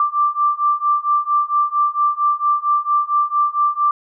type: beating tone pair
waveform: sine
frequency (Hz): 1174.7 / 1179.1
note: D6 / D6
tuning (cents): 0 / +7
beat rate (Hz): 4.4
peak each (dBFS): -18 / -17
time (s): 0-3.91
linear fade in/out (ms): 2
effects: none